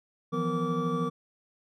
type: tone cluster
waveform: triangle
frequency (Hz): 163.2 / 176 / 249.1 / 464.9 / 1157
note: E3 / F3 / B3 / A#4 / D6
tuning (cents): -17 / +14 / +15 / -5 / -26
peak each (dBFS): -31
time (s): 0.32-1.1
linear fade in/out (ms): 20
effects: none